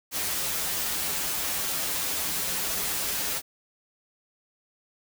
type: noise with comb filter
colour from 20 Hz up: white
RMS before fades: -29 dBFS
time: 0.11-3.42 s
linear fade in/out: 50 ms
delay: 8.5 ms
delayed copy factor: -0.7
effects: none